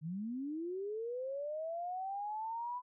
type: linear sweep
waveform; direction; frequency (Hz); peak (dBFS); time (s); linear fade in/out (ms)
sine; up; 147.8 to 1000; -37; 0.01-2.82; 50
effects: none